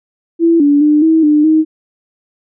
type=tone with pitch steps; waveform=sine; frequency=333.8 / 288 / 299.5 / 321.5 / 299.5 / 314.4 Hz; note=E4 / D4 / D4 / E4 / D4 / D#4; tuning=+22 / -34 / +34 / -43 / +34 / +18 cents; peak=-6 dBFS; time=0.39-1.65 s; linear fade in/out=50 ms; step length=210 ms; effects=none